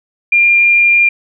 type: tone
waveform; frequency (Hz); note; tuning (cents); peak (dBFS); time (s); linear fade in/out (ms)
sine; 2398; D7; +36; -6; 0.32-1.09; 5
effects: none